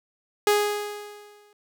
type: tone with exponential decay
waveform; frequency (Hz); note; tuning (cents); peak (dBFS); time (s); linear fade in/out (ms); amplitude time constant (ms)
sawtooth; 414.6; G#4; -3; -12; 0.47-1.53; 2; 230
effects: none